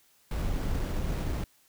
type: noise with sample-and-hold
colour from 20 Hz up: brown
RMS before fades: -30 dBFS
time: 0.31-1.44 s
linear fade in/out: 2 ms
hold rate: 6300 Hz
effects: white hiss -64 dBFS RMS until 1.68 s